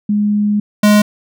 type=tone pair in turn; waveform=sine / square; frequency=207.7 / 208.8 Hz; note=G#3 / G#3; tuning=0 / +10 cents; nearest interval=unison; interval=10 cents; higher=second; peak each=-11 / -7 dBFS; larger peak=second; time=0.09-0.6 / 0.83-1.02 s; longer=first; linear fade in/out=5 ms; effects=none